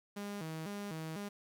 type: tone with vibrato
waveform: sawtooth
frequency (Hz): 180.1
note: F#3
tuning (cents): -46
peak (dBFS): -36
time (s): 0.16-1.29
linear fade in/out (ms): 10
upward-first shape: square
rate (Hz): 2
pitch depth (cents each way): 210
effects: 11-bit